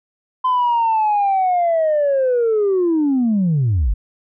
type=linear sweep; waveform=sine; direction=down; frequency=1028 to 41.72 Hz; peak=-12 dBFS; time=0.44-3.94 s; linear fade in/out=10 ms; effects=tanh soft clip ceiling -11 dBFS